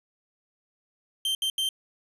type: tone bursts at uneven times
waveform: 45% pulse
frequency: 3136 Hz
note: G7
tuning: in tune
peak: -24 dBFS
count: 3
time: 1.25-1.35 / 1.42-1.5 / 1.58-1.69 s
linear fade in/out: 2 ms
effects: resampled to 32000 Hz + 11-bit